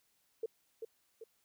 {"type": "tone with echo", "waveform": "sine", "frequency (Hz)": 450, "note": "A4", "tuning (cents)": 39, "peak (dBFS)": -33, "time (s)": [0.43, 0.46], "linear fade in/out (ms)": 5, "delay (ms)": 390, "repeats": 2, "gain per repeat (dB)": -6, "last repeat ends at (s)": 1.24, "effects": ["white hiss -75 dBFS RMS until 1.44 s"]}